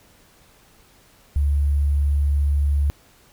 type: tone with sample-and-hold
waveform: sine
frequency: 71.6 Hz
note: D2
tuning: 43 cents flat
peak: -16 dBFS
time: 1.36-2.9 s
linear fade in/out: 0 ms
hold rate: 11025 Hz
effects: pink hiss -54 dBFS RMS until 3.32 s